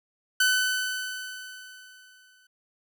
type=tone with exponential decay; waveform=sawtooth; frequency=1508 Hz; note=F#6; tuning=32 cents sharp; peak=-15 dBFS; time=0.4-2.47 s; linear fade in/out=5 ms; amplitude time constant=450 ms; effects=none